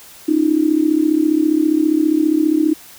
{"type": "tone with amplitude modulation", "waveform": "sine", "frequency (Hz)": 310.1, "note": "D#4", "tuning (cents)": -6, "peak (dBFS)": -8, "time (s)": [0.28, 2.74], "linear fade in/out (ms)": 10, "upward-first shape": "sine", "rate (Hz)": 34.9, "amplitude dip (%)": 85, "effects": ["white hiss -41 dBFS RMS until 2.98 s"]}